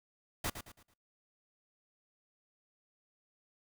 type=noise with echo; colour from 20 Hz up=pink; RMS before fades=-35 dBFS; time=0.44-0.5 s; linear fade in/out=5 ms; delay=110 ms; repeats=4; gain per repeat=-9 dB; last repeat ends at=0.94 s; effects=noise-tail reverb RT60 0.3 s tail -25 dB re dry